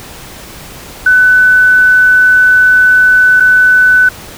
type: tone with dropouts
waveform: sine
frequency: 1500 Hz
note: F#6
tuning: 23 cents sharp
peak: -3 dBFS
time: 1.06-4.09 s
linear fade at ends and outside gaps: 5 ms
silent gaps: 3.4-3.404 s
effects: pink hiss -30 dBFS RMS until 4.37 s